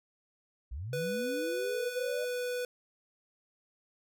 sine linear sweep, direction up, 52.4 to 612 Hz, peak -36 dBFS, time 0.71-2.25 s, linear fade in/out 10 ms
square tone, 493.9 Hz, B4, in tune, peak -33 dBFS, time 0.93-2.65 s, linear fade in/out 2 ms
effects none

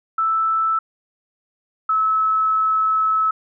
sine tone pair in turn, 1318.5 / 1298.1 Hz, E6 / E6, 0 / -27 cents, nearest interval unison, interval 27 cents, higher first, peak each -16 / -15 dBFS, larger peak second, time 0.18-0.79 / 1.89-3.31 s, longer second, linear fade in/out 5 ms, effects none

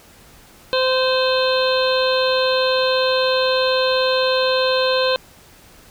harmonic tone, 517 Hz, C5, 21 cents flat, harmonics 1 / 2 / 3 / 5 / 6 / 7 / 8, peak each -17 / -24 / -26 / -27 / -29 / -27 / -25 dBFS, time 0.73-5.16 s, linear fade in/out 0 ms, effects pink hiss -47 dBFS RMS until 5.9 s

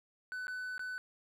triangle tone with dropouts, 1500 Hz, F#6, 23 cents sharp, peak -36 dBFS, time 0.32-0.98 s, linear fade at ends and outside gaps 0 ms, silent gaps 0.47-0.481 / 0.78-0.794 s, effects none

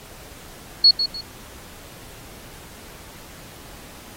sine tone with echo, 4354 Hz, C#8, 32 cents flat, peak -8 dBFS, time 0.84-0.91 s, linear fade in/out 5 ms, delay 150 ms, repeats 2, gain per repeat -10 dB, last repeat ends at 1.21 s, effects pink hiss -43 dBFS RMS until 4.16 s + AAC 48 kbps

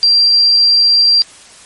sine tone, 4729 Hz, D8, 11 cents sharp, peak -6 dBFS, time 0.03-1.22 s, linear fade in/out 0 ms, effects white hiss -39 dBFS RMS until 1.65 s + MP3 48 kbps

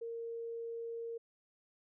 sine tone, 462.2 Hz, A#4, 15 cents flat, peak -39 dBFS, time 0.01-1.18 s, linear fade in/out 10 ms, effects none

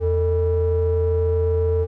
triangle ring-modulated tone, 181.3 Hz, F#3, 35 cents flat, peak -10 dBFS, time 0-1.87 s, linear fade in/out 50 ms, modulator 265 Hz, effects tanh soft clip ceiling -12 dBFS

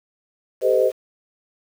sine chord, A half-diminished seventh, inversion third, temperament equal with one note detuned, 392 / 440 / 512.2 / 622.3 Hz, G4 / A4 / C5 / Eb5, 0 / 0 / -37 / 0 cents, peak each -21 / -23 / -17 / -21 dBFS, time 0.61-0.92 s, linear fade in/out 50 ms, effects 7-bit

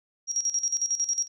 sine tone with tremolo, 5650 Hz, F8, 19 cents sharp, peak -22 dBFS, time 0.27-1.28 s, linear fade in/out 50 ms, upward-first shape square, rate 11 Hz, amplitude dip 75%, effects none

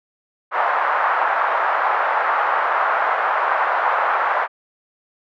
white band-pass noise, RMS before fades -19 dBFS, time 0.51-4.48 s, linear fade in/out 50 ms, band 660 to 1400 Hz, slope 24 dB/octave, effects none

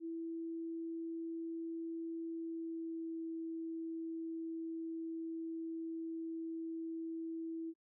sine tone with pitch glide, 330 to 327.3 Hz, E4 to E4, +2 to -12 cents, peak -39 dBFS, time 0-7.74 s, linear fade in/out 50 ms, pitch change -14 cents, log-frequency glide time 2.27-3.24 s, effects noise-tail reverb RT60 0.1 s tail -23 dB re dry

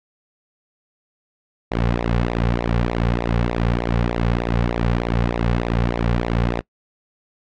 sawtooth tone with flanger, 58.5 Hz, A#1, 7 cents sharp, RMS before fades -20 dBFS, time 1.71-6.61 s, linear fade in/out 10 ms, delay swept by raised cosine 0.63 to 3.23 ms, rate 3.3 Hz, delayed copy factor -0.8, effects noise-tail reverb RT60 0.1 s tail -23 dB re dry + low-pass 3000 Hz 12 dB/octave

